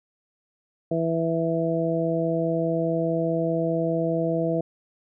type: harmonic tone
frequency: 164.81 Hz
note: E3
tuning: in tune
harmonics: 1 / 2 / 3 / 4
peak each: -27 / -27 / -27 / -27 dBFS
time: 0.91-4.61 s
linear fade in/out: 5 ms
effects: none